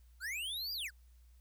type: linear two-way sweep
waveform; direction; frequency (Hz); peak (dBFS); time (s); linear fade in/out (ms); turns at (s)
square; up then down; 1347 to 4908 to 1347; -38; 0.2-0.91; 50; 0.73
effects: added 60 Hz sine -58 dBFS peak until 1.4 s + white hiss -75 dBFS RMS until 1.4 s